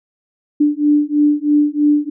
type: beating tone pair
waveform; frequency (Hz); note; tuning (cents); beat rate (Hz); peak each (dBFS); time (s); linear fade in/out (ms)
sine; 293.7 / 296.8; D4 / D4; 0 / +18; 3.1; -14; 0.6-2.1; 10
effects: none